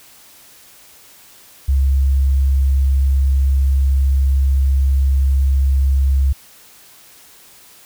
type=tone; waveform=sine; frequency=67.7 Hz; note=C#2; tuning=40 cents flat; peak=-11 dBFS; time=1.68-6.33 s; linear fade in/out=10 ms; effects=white hiss -45 dBFS RMS until 7.85 s